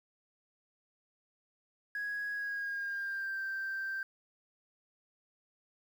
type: tone with pitch glide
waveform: sine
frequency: 1661.2 to 1568 Hz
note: G#6 to G6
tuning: 0 to 0 cents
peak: -33 dBFS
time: 1.95-4.03 s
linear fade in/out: 2 ms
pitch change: -100 cents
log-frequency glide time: 2.33-3.4 s
effects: tanh soft clip ceiling -31 dBFS + 10-bit